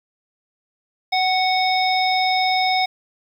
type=harmonic tone with a mistuned harmonic; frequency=740 Hz; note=F#5; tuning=in tune; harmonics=1 / 3 / 5 / 7; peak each=-18 / -23 / -25 / -26 dBFS; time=1.12-2.86 s; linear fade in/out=10 ms; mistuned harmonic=1; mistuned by=+17 cents; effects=8-bit